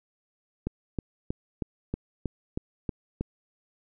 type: click train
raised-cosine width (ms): 3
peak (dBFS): -16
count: 9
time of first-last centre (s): 0.67-3.21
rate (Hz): 3.15
effects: none